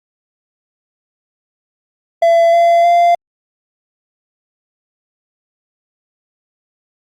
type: tone with pitch steps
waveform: triangle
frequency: 673 / 682.4 / 691.9 Hz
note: E5 / F5 / F5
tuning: +36 / -40 / -16 cents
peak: -5 dBFS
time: 2.22-3.15 s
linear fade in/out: 5 ms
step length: 310 ms
effects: Opus 48 kbps